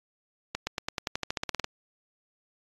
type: accelerating click train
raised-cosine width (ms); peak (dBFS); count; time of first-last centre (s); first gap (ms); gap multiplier
0.2; -12; 15; 0.55-1.644; 120; 0.93
effects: AAC 32 kbps